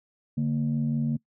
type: tone pair together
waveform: sine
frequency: 144.9 / 230.3 Hz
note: D3 / A#3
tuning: -23 / -21 cents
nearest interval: minor sixth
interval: 802 cents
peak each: -25 dBFS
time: 0.37-1.17 s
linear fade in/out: 10 ms
effects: noise-tail reverb RT60 0.1 s tail -22 dB re dry + tanh soft clip ceiling -18 dBFS